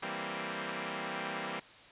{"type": "chord", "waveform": "5% pulse", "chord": "C dominant seventh", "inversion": "first", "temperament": "equal", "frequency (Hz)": [164.81, 196, 233.1, 261.6], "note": ["E3", "G3", "Bb3", "C4"], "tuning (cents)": [0, 0, 0, 0], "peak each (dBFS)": [-31, -29, -30, -31], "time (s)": [0.02, 1.6], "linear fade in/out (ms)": 10, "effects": ["white hiss -55 dBFS RMS until 1.91 s", "resampled to 8000 Hz"]}